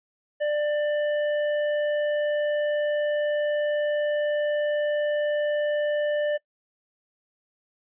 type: tone with tanh clipping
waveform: sine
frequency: 593 Hz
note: D5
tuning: 17 cents sharp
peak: -24 dBFS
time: 0.4-6.38 s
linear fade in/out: 20 ms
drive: 11 dB
effects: noise-tail reverb RT60 0.1 s tail -23 dB re dry + resampled to 8000 Hz